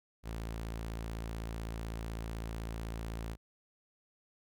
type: tone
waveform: sawtooth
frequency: 55.9 Hz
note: A1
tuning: 28 cents sharp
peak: -34 dBFS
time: 0.23-3.37 s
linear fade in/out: 50 ms
effects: none